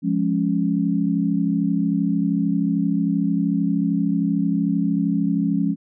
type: chord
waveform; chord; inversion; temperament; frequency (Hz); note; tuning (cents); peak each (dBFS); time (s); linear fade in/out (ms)
sine; Db major; first; equal; 174.61 / 207.7 / 277.2; F3 / Ab3 / Db4; 0 / 0 / 0; -22; 0.02-5.76; 50
effects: none